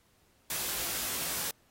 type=noise with comb filter; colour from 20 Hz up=white; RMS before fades=-34 dBFS; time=0.5-1.51 s; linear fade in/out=2 ms; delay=18 ms; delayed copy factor=+0.95; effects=pink hiss -68 dBFS RMS until 1.7 s + AAC 48 kbps